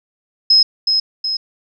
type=tone with echo; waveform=sine; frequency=5130 Hz; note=E8; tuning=48 cents flat; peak=-7 dBFS; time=0.5-0.63 s; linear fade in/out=5 ms; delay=370 ms; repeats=2; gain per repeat=-5 dB; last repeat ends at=1.37 s; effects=none